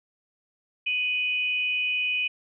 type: tone pair together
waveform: sine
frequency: 2489 / 2960 Hz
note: D#7 / F#7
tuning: 0 / 0 cents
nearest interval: minor third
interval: 300 cents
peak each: -24 / -31 dBFS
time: 0.86-2.28 s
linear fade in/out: 10 ms
effects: none